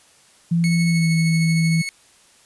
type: tone with pitch glide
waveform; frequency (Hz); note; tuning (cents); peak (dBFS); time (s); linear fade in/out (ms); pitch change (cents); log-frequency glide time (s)
sine; 169 to 163.34; E3 to E3; +43 to -16; -15; 0.51-1.82; 10; -59; 0.88-1.07
type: tone with tremolo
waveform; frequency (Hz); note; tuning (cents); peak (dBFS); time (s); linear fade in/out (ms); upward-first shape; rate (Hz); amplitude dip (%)
sawtooth; 2199; C#7; -14; -20; 0.64-1.89; 0; sine; 13; 35
effects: white hiss -53 dBFS RMS until 2.45 s + resampled to 24000 Hz